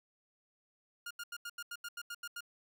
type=tone bursts; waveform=sawtooth; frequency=1416 Hz; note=F6; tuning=23 cents sharp; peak=-37 dBFS; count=11; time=1.06-2.407 s; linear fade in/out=5 ms; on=47 ms; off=83 ms; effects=none